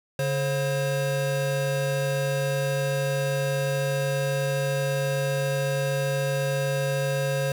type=tone pair together; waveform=square; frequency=141.9 / 536.3 Hz; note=C#3 / C5; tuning=+41 / +43 cents; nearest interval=octave + major seventh; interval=2302 cents; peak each=-27 dBFS; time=0.19-7.52 s; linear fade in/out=2 ms; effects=none